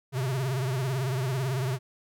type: tone with vibrato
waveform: square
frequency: 130.81 Hz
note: C3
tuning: in tune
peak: -27 dBFS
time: 0.12-1.79 s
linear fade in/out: 50 ms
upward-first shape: triangle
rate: 18 Hz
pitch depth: 140 cents each way
effects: none